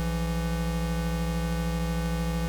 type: tone pair together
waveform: square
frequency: 59.97 / 166.8 Hz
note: A#1 / E3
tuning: +50 / +21 cents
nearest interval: octave + tritone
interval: 1771 cents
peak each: -30 / -29 dBFS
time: 0-2.48 s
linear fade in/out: 0 ms
effects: none